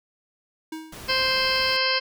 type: tone with exponential decay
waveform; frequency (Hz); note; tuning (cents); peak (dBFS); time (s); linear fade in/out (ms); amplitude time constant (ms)
square; 317.3; D#4; +34; -30; 0.72-1.18; 5; 100
type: noise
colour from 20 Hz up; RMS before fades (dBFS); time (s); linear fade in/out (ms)
pink; -40; 0.92-1.77; 5
type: harmonic tone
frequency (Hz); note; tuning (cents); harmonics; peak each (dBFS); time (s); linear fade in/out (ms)
523; C5; -1; 1 / 2 / 3 / 4 / 5 / 6 / 8 / 9 / 10; -29 / -29 / -29 / -29 / -29 / -29 / -29 / -29 / -29; 1.08-2; 20
effects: none